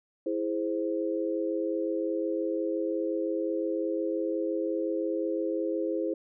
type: chord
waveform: sine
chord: E augmented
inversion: none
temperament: equal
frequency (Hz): 329.6 / 415.3 / 523.3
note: E4 / G#4 / B#4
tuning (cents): 0 / 0 / 0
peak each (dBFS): -30 / -33 / -32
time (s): 0.26-6.14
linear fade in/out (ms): 5
effects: none